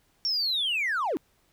triangle linear sweep, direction down, 5540 to 251.9 Hz, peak -22 dBFS, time 0.25-1.17 s, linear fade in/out 0 ms, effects tanh soft clip ceiling -21 dBFS + pink hiss -67 dBFS RMS until 1.52 s

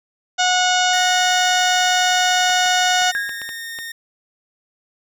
harmonic tone, 730 Hz, F#5, 24 cents flat, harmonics 1 / 2 / 3 / 4 / 5 / 6 / 7 / 8 / 9 / 10, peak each -18 / -20 / -28 / -23 / -24 / -30 / -30 / -27 / -31 / -29 dBFS, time 0.38-3.12 s, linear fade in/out 20 ms
sawtooth tone with pitch glide, 1853 to 1837 Hz, A#6 to A#6, -11 to -26 cents, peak -25 dBFS, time 0.93-3.92 s, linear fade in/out 5 ms, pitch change -15 cents, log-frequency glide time 1.24-2.84 s
clicks, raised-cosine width 0.3 ms, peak -18 dBFS, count 7, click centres 2.498 / 2.66 / 3.02 / 3.293 / 3.417 / 3.491 / 3.788 s
sine tone with exponential decay, 1642 Hz, G#6, 20 cents flat, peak -17 dBFS, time 3.15-3.75 s, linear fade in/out 0 ms, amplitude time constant 130 ms
effects none

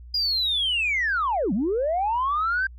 sine linear two-way sweep, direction down then up, 4927 to 174.61 to 1590 Hz, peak -20 dBFS, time 0.14-2.67 s, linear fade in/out 5 ms, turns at 1.53 s, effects tanh soft clip ceiling -17 dBFS + added 60 Hz sine -40 dBFS peak until 2.78 s

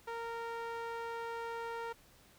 sawtooth tone with band-pass filter, 462.6 Hz, A#4, 13 cents flat, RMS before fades -41 dBFS, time 0.07-1.93 s, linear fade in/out 10 ms, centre 1000 Hz, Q 1, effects pink hiss -63 dBFS RMS until 2.38 s

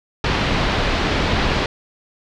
pink low-pass noise, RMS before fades -19 dBFS, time 0.24-1.66 s, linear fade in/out 2 ms, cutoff 4300 Hz, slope 24 dB/octave, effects none

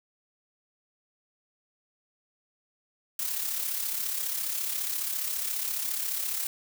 blue noise with amplitude modulation, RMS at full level -29 dBFS, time 3.19-6.47 s, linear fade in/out 2 ms, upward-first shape sine, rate 34.6 Hz, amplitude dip 50%, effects none

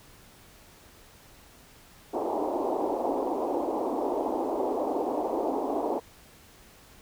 pink band-pass noise, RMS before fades -29 dBFS, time 2.13-6 s, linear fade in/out 20 ms, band 270 to 940 Hz, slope 48 dB/octave, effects pink hiss -54 dBFS RMS until 7.01 s

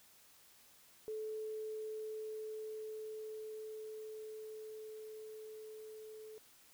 sine tone with level ramp, 434 Hz, A4, 24 cents flat, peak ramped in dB -39 to -49 dBFS, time 1.08-6.38 s, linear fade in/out 0 ms, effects white hiss -64 dBFS RMS until 6.73 s

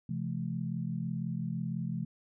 sine tone cluster, 131.6 / 169.7 / 215.6 Hz, C3 / F3 / A3, +10 / -49 / -35 cents, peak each -37 / -35 / -38 dBFS, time 0.09-2.05 s, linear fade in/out 5 ms, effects none

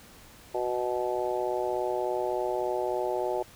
harmonic tone, 123.47 Hz, B2, in tune, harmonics 3 / 4 / 5 / 6 / 7, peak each -31 / -34 / -32 / -37 / -34 dBFS, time 0.54-3.43 s, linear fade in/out 10 ms, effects pink hiss -52 dBFS RMS until 3.55 s

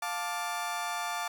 30% pulse chord, D minor, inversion first, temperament just, 704.8 / 881 / 1174.7 Hz, F5 / A5 / D6, +16 / +2 / 0 cents, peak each -34 dBFS, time 0.02-1.28 s, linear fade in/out 5 ms, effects none

